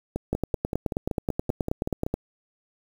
two click trains, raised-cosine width 2 ms, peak -11 / -14 dBFS, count 18 / 11, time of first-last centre 0.33-2.14 / 0.16-2.065 s, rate 9.39 / 5.25 Hz, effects 7-bit

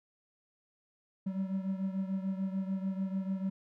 triangle beating tone pair, 190 / 196.8 Hz, F#3 / G3, +46 / +7 cents, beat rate 6.8 Hz, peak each -31 / -36 dBFS, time 1.26-3.5 s, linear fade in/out 10 ms, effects none

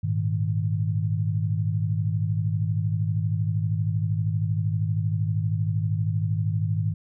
sine chord, Ab suspended second, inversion none, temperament equal with one note detuned, 103.83 / 116.54 / 156.65 Hz, Ab2 / Bb2 / Eb3, 0 / 0 / +12 cents, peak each -24 / -30 / -27 dBFS, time 0.03-6.94 s, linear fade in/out 10 ms, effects none

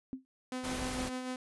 sine tone with exponential decay, 261.6 Hz, C4, in tune, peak -32 dBFS, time 0.13-0.25 s, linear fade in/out 0 ms, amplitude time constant 25 ms
sawtooth tone with tremolo, 254.6 Hz, C4, 47 cents flat, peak -31 dBFS, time 0.52-1.36 s, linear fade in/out 2 ms, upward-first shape sine, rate 6.7 Hz, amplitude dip 40%
pink noise, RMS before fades -39 dBFS, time 0.63-1.1 s, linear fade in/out 20 ms
effects resampled to 24000 Hz

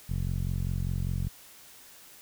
15% pulse tone with low-pass filter, 45.03 Hz, F#1, 46 cents flat, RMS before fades -30 dBFS, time 0.09-1.29 s, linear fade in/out 10 ms, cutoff 160 Hz, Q 1.1, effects white hiss -52 dBFS RMS until 2.21 s

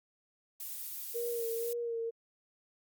violet noise, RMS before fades -41 dBFS, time 0.6-1.73 s, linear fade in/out 2 ms
sine tone with vibrato, 466.2 Hz, A#4, in tune, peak -33 dBFS, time 1.14-2.11 s, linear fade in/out 20 ms, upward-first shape sine, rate 2 Hz, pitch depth 33 cents each way
effects Opus 48 kbps

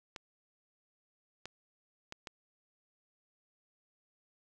clicks, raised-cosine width 0.2 ms, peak -25 dBFS, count 4, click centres 0.162 / 1.456 / 2.124 / 2.272 s, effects none

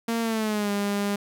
sawtooth tone with pitch glide, 230 to 202.6 Hz, A#3 to G#3, -23 to -43 cents, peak -20 dBFS, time 0.08-1.16 s, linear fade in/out 5 ms, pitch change -220 cents, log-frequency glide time 0.21-0.71 s, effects none

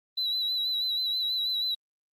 sine tone with vibrato, 3956 Hz, B7, 2 cents sharp, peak -24 dBFS, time 0.17-1.75 s, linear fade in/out 10 ms, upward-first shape sine, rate 6.2 Hz, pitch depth 44 cents each way, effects tanh soft clip ceiling -24 dBFS + Opus 32 kbps

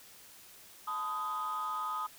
sine tone cluster, 869 / 1012 / 1250 Hz, A5 / B5 / D#6, -22 / +42 / +8 cents, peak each -40 / -39 / -33 dBFS, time 0.87-2.07 s, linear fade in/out 10 ms, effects tanh soft clip ceiling -29 dBFS + white hiss -55 dBFS RMS until 2.18 s

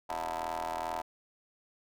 25% pulse ring-modulated tone, 82.41 Hz, E2, in tune, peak -27 dBFS, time 0.09-1.02 s, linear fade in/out 10 ms, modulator 805 Hz, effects none

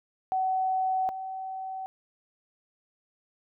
sine tone pair in turn, 754 / 760.6 Hz, F#5 / F#5, +32 / +48 cents, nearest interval unison, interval 16 cents, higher second, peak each -24 / -33 dBFS, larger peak first, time 0.32-1.09 / 1.09-1.86 s, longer neither, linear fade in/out 0 ms, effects none

